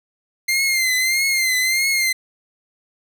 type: tone with vibrato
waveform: sawtooth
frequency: 2093 Hz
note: C7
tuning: in tune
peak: -13 dBFS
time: 0.48-2.13 s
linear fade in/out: 10 ms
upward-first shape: triangle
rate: 1.6 Hz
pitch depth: 75 cents each way
effects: none